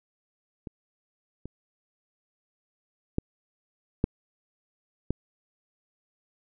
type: clicks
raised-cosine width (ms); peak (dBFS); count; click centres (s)
3; -24 / -25 / -12 / -9 / -13; 5; 0.672 / 1.456 / 3.184 / 4.041 / 5.106
effects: none